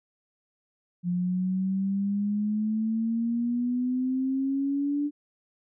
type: exponential sweep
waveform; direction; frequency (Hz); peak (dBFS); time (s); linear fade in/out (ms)
sine; up; 175.4 to 293.4; -24; 1.03-5.11; 50
effects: none